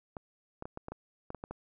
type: clicks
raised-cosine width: 1 ms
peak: -26 dBFS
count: 10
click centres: 0.168 / 0.624 / 0.655 / 0.774 / 0.884 / 0.92 / 1.304 / 1.347 / 1.439 / 1.51 s
effects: none